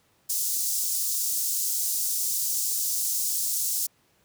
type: high-pass noise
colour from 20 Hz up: pink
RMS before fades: -27 dBFS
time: 0.29-3.87 s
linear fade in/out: 10 ms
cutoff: 5900 Hz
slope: 24 dB/octave
effects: pink hiss -65 dBFS RMS until 4.24 s + high-pass 80 Hz 12 dB/octave